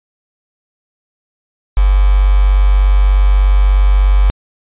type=tone with quantisation; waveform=sine; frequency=48.34 Hz; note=G1; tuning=23 cents flat; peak=-6 dBFS; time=1.77-4.3 s; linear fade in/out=0 ms; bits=4; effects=resampled to 8000 Hz